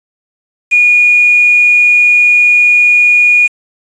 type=tone with quantisation; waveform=sine; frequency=2445 Hz; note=D#7; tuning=31 cents flat; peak=-4 dBFS; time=0.71-3.48 s; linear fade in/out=20 ms; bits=4; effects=resampled to 22050 Hz